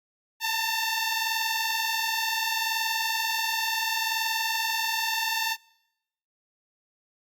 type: tone pair together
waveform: 10% pulse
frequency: 886.3 / 907 Hz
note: A5 / A#5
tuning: +12 / -48 cents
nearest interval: unison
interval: 40 cents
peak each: -20 dBFS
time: 0.4-5.57 s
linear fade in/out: 50 ms
effects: noise-tail reverb RT60 0.9 s tail -26 dB re dry + Opus 48 kbps